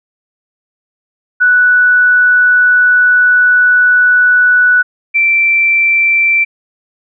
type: tone pair in turn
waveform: sine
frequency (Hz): 1480 / 2343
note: F#6 / D7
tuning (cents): 0 / -5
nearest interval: minor sixth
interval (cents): 795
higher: second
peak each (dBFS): -5 / -7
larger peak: first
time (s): 1.4-4.83 / 5.14-6.45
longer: first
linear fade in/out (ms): 20
effects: none

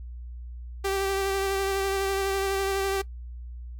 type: tone with vibrato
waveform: sawtooth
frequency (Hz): 390.2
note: G4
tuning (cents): -8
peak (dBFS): -21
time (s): 0.84-3.02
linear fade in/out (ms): 10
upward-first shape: sine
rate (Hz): 12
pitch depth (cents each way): 18
effects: noise-tail reverb RT60 0.1 s tail -19 dB re dry + added 60 Hz sine -36 dBFS peak until 3.79 s

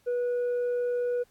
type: tone with tanh clipping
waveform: sine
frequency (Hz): 487.7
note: B4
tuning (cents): -22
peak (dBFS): -26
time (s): 0.06-1.24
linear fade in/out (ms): 20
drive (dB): 2
effects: pink hiss -66 dBFS RMS until 1.3 s + AAC 64 kbps

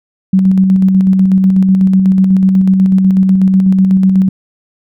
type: tone with tremolo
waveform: sine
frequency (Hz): 189.6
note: F#3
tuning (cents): +43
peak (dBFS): -4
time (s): 0.33-4.29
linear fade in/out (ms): 5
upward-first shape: square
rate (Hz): 8.1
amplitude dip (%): 30
effects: none

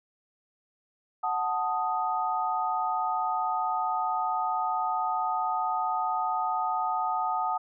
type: chord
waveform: sine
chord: D# diminished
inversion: first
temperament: equal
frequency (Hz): 740 / 880 / 1244.5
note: F#5 / A5 / D#6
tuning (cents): 0 / 0 / 0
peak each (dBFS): -30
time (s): 1.23-7.58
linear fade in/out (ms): 10
effects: none

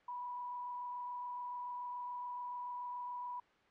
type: tone with frequency modulation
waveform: sine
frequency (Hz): 981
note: B5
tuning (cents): -12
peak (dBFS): -40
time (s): 0.08-3.4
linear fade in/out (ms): 5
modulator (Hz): 27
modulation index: 0.53
effects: white hiss -67 dBFS RMS until 3.7 s + low-pass 2000 Hz 12 dB/octave

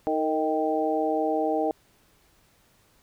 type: harmonic tone with a mistuned harmonic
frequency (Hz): 156.9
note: D#3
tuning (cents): +15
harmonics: 2 / 3 / 4 / 5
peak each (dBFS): -28 / -28 / -28 / -28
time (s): 0.07-1.71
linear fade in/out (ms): 0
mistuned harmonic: 3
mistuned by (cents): -43
effects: pink hiss -62 dBFS RMS until 3.02 s

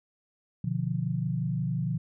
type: chord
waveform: sine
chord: B diminished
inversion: none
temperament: equal with one note detuned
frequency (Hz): 123.47 / 148.8 / 174.61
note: B2 / D3 / F3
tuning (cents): 0 / +23 / 0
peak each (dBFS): -31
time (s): 0.64-1.98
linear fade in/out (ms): 5
effects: none

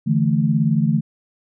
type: chord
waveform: sine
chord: D suspended second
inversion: none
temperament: equal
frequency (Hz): 146.83 / 164.81 / 220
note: D3 / E3 / A3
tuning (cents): 0 / 0 / 0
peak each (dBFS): -19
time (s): 0.06-1.01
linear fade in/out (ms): 20
effects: none

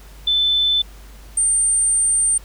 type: tone pair in turn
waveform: sine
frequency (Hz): 3520 / 8839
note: A7 / C#9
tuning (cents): 0 / -6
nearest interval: octave + major third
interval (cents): 1594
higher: second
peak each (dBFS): -14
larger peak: neither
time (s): 0.27-0.82 / 1.37-2.38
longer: second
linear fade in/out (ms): 5
effects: added 50 Hz sine -38 dBFS peak until 2.44 s + pink hiss -47 dBFS RMS until 2.44 s

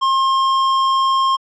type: tone with tanh clipping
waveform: sine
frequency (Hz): 1067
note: C6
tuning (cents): +34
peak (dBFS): -15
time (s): 0.01-1.37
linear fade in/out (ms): 20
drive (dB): 16
effects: low-pass 5000 Hz 12 dB/octave

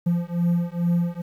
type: beating tone pair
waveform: triangle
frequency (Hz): 171.6 / 173.9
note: F3 / F3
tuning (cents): -30 / -7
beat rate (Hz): 2.3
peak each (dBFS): -21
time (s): 0.06-1.22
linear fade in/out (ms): 10
effects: 9-bit

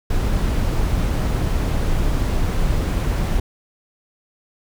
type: noise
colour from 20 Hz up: brown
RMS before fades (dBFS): -19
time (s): 0.1-3.4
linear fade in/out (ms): 5
effects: none

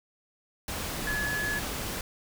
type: tone in noise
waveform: sine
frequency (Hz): 1700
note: G#6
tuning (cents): +40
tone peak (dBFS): -29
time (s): 1.07-1.59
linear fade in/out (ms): 2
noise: pink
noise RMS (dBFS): -34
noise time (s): 0.68-2.01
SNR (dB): +2
effects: none

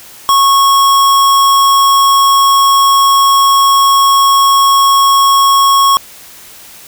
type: tone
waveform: square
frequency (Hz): 1100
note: C#6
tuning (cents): -14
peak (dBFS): -6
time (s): 0.29-5.97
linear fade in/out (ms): 0
effects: white hiss -35 dBFS RMS until 6.87 s

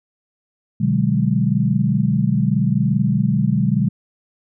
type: chord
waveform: sine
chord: G# half-diminished seventh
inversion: first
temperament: just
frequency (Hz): 124.59 / 149.51 / 186.89 / 207.7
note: B2 / D3 / F#3 / G#3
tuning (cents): +16 / +31 / +18 / 0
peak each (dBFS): -20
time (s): 0.8-3.89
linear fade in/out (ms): 10
effects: none

